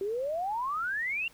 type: exponential sweep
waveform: sine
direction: up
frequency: 380 to 2818 Hz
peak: -29 dBFS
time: 0.01-1.28 s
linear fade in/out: 2 ms
effects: pink hiss -58 dBFS RMS until 1.33 s